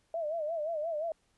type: tone with vibrato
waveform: sine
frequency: 635 Hz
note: D#5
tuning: 35 cents sharp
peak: -31 dBFS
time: 0.14-1.12 s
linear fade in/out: 2 ms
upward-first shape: sine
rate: 5.7 Hz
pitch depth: 120 cents each way
effects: pink hiss -72 dBFS RMS until 1.37 s + resampled to 24000 Hz